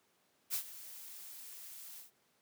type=noise with ADSR envelope; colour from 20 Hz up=blue; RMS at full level=-34 dBFS; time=0.5-2.11 s; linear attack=41 ms; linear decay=86 ms; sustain=-16 dB; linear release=130 ms; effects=pink hiss -73 dBFS RMS until 2.41 s + high-pass 200 Hz 12 dB/octave